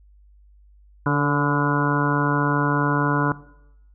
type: harmonic tone with a mistuned harmonic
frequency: 144.4 Hz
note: D3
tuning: 29 cents flat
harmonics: 1 / 2 / 3 / 4 / 5 / 6 / 7 / 8 / 9 / 10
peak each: -21 / -23 / -29 / -32 / -34 / -34 / -26 / -33 / -31 / -27 dBFS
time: 1.06-3.32 s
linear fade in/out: 2 ms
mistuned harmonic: 3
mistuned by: +29 cents
effects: noise-tail reverb RT60 0.8 s tail -18 dB re dry + added 50 Hz sine -49 dBFS peak until 3.94 s